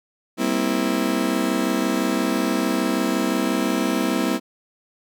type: chord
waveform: 35% pulse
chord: C dominant seventh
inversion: second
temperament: just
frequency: 196.22 / 235.5 / 261.6 / 327 Hz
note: G3 / Bb3 / C4 / E4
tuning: +2 / +18 / 0 / -14 cents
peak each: -25 / -24 / -23 / -23 dBFS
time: 0.37-4.4 s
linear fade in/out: 50 ms
effects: none